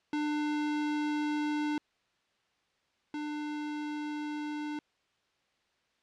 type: tone pair in turn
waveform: square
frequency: 298.8 / 298.8 Hz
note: D4 / D4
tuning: +30 / +30 cents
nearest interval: unison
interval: 0 cents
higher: neither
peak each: -30 / -35 dBFS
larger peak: first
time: 0.13-1.78 / 3.14-4.79 s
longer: neither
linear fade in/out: 2 ms
effects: white hiss -73 dBFS RMS until 6.02 s + low-pass 4000 Hz 12 dB/octave